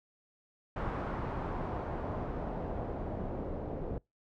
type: noise with low-pass filter sweep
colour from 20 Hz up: pink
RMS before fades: -37 dBFS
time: 0.76-3.98 s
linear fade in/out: 2 ms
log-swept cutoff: 1200 to 510 Hz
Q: 1.2
effects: noise-tail reverb RT60 0.2 s tail -25 dB re dry